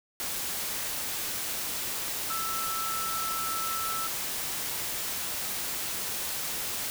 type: tone in noise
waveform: sine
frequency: 1322 Hz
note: E6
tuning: 5 cents sharp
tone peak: -32 dBFS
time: 2.3-4.07 s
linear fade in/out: 0 ms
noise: white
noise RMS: -33 dBFS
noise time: 0.2-6.9 s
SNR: -2 dB
effects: none